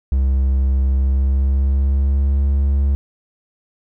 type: tone with pitch glide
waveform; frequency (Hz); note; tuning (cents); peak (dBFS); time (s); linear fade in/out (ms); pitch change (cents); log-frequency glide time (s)
triangle; 66.5 to 69.44; C2 to C#2; +29 to +4; -11; 0.12-2.95; 0; +75; 0.92-2.42
effects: none